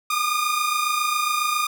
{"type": "tone pair together", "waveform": "sawtooth", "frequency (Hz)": [1200, 1227.3], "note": ["D6", "D#6"], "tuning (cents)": [37, -24], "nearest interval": "unison", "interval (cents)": 39, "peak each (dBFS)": [-21, -19], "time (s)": [0.1, 1.67], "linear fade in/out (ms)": 5, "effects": []}